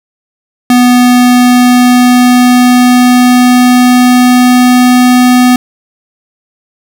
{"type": "tone with pitch glide", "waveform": "square", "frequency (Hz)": [246.9, 249.2], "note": ["B3", "B3"], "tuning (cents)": [0, 16], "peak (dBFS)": -3, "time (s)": [0.7, 5.56], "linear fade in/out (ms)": 2, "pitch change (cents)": 16, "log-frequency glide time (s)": [0.91, 5.18], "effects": ["7-bit"]}